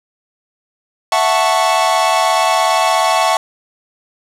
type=chord; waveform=45% pulse; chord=F# minor seventh; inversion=third; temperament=equal with one note detuned; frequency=659.3 / 736.2 / 880 / 1108.7 Hz; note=E5 / F#5 / A5 / C#6; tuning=0 / -9 / 0 / 0 cents; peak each=-17 dBFS; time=1.12-3.37 s; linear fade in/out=2 ms; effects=low-pass 10000 Hz 12 dB/octave + 7-bit